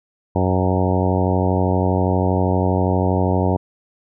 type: harmonic tone with a mistuned harmonic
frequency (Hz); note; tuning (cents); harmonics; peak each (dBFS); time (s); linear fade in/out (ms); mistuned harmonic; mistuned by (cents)
92.5; F#2; 0; 1 / 2 / 3 / 4 / 5 / 6 / 7 / 8 / 9 / 10; -19 / -22 / -24 / -25 / -26 / -27 / -27 / -28 / -29 / -29; 0.35-3.57; 10; 9; +18
effects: none

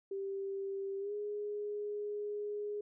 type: tone with pitch glide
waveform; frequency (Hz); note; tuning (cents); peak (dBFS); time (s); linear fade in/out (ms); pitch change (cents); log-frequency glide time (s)
sine; 392 to 414.8; G4 to G#4; 0 to -2; -36; 0.11-2.81; 5; +98; 0.99-1.13
effects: none

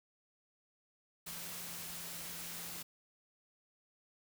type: tone in noise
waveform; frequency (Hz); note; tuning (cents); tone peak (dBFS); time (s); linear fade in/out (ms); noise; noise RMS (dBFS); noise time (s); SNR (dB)
sine; 171.5; F3; -31; -56; 1.26-2.83; 10; white; -45; 1.26-2.83; -14
effects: none

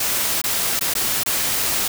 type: noise with dropouts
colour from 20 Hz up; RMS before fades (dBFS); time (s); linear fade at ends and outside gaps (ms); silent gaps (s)
white; -21; 0-1.88; 5; 0.417-0.439 / 0.794-0.809 / 0.939-0.951 / 1.235-1.26
effects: none

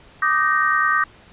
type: chord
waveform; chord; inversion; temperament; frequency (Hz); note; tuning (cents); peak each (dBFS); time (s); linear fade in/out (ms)
sine; Eb major seventh; third; equal with one note detuned; 1174.7 / 1244.5 / 1547.3 / 1864.7; D6 / Eb6 / G6 / Bb6; 0 / 0 / -23 / 0; -21; 0.22-1.04; 5
effects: pink hiss -48 dBFS RMS until 1.32 s + resampled to 8000 Hz

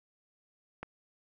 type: click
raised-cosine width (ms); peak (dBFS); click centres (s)
0.5; -24; 0.83
effects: none

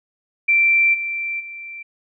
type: tone with level steps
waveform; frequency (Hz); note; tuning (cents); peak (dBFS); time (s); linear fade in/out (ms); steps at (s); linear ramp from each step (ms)
sine; 2349; D7; 0; -12 / -22 / -31; 0.48-1.83; 10; 0.93 / 1.39; 20
effects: none

